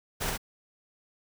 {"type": "noise with echo", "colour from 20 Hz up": "pink", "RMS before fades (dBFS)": -31, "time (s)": [0.2, 0.31], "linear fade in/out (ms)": 20, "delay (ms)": 68, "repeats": 1, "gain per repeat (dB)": -2, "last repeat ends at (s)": 0.378, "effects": []}